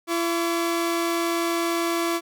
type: tone pair together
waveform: sawtooth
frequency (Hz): 338.1 / 1138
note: E4 / C#6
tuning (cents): +44 / +45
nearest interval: octave + major sixth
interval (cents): 2101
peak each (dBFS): -19 / -26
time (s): 0.07-2.21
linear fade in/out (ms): 50
effects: none